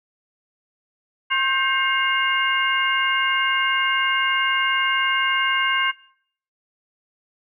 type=tone cluster; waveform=sine; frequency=1069 / 1574 / 2138 / 2817 Hz; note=C6 / G6 / C7 / F7; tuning=+37 / +7 / +37 / +14 cents; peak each=-23 dBFS; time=1.3-5.92 s; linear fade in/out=20 ms; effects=noise-tail reverb RT60 0.6 s tail -20 dB re dry